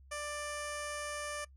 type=tone with low-pass filter; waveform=15% pulse; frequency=591 Hz; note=D5; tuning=11 cents sharp; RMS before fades=-40 dBFS; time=0.11-1.45 s; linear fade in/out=10 ms; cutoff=9100 Hz; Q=2.3; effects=noise-tail reverb RT60 0.1 s tail -21 dB re dry + added 67 Hz sine -55 dBFS peak until 1.56 s